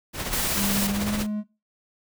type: noise with tremolo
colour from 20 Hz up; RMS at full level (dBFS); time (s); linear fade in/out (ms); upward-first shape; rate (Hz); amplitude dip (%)
pink; -28; 0.13-1.27; 50; sine; 16; 50
type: noise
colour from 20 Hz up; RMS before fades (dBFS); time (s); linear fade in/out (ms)
white; -27; 0.33-0.87; 0
type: tone with pitch glide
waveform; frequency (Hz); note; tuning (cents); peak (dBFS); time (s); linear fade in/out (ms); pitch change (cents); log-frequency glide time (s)
triangle; 198.8 to 210.6; G3 to G#3; +25 to +24; -23; 0.55-1.44; 50; +99; 0.85-1.17
effects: noise-tail reverb RT60 0.3 s tail -21 dB re dry